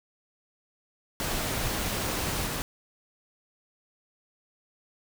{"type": "noise with level steps", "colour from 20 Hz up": "pink", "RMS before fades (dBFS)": [-30, -32], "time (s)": [1.2, 2.62], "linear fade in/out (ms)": 0, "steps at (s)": 2.45, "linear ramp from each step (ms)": 20, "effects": []}